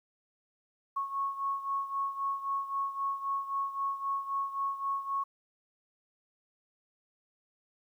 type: beating tone pair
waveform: sine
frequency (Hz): 1100 / 1103.8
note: C#6 / C#6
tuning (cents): -14 / -8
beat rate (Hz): 3.8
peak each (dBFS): -32 / -37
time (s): 0.96-5.24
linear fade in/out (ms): 10
effects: 11-bit